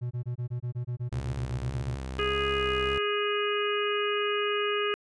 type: tone bursts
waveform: triangle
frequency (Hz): 122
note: B2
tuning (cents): -21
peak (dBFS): -27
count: 16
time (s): 0.01-1.955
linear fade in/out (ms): 20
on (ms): 100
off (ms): 23
type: tone with vibrato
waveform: sawtooth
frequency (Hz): 67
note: C2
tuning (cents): +42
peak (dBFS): -30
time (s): 1.12-2.98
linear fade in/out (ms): 0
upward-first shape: square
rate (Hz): 1.7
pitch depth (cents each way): 44
type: harmonic tone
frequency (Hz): 413.6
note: G#4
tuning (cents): -7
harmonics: 1 / 3 / 4 / 5 / 6 / 7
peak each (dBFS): -28 / -32 / -36 / -39 / -36 / -34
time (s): 2.19-4.94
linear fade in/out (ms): 0
effects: resampled to 22050 Hz